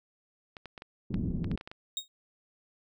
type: clicks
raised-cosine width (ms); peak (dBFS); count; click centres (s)
0.3; -27; 11; 0.568 / 0.657 / 0.778 / 0.821 / 1.143 / 1.444 / 1.515 / 1.576 / 1.611 / 1.675 / 1.715
type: low-pass noise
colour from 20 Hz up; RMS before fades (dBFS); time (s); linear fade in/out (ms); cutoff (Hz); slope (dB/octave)
white; -32; 1.1-1.56; 5; 250; 24
type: tone with exponential decay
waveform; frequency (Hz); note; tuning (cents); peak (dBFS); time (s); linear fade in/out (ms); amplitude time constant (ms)
30% pulse; 3746; A#7; +8; -25; 1.97-2.08; 1; 22
effects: none